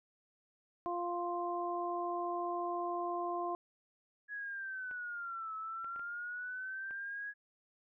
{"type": "harmonic tone", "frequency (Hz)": 349.2, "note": "F4", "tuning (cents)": 0, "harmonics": [1, 2, 3], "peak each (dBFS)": [-39, -38, -39], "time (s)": [0.86, 3.55], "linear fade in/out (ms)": 0}
{"type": "linear two-way sweep", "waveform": "sine", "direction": "down then up", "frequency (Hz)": [1683, 1295, 1669], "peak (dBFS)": -39, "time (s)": [4.28, 7.34], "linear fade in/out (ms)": 50, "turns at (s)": 5.55}
{"type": "clicks", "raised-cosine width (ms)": 0.5, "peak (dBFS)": -39, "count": 5, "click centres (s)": [4.912, 5.845, 5.961, 5.995, 6.909]}
{"effects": []}